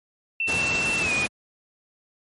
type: tone with pitch glide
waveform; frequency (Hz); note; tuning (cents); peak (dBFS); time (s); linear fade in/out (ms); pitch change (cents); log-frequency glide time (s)
sine; 2687 to 2464; E7 to D#7; +33 to -17; -22; 0.4-1.26; 2; -150; 1-1.12
type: noise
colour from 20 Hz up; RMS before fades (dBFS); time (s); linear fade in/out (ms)
pink; -28; 0.47-1.28; 20
effects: high-pass 100 Hz 12 dB/octave + MP3 48 kbps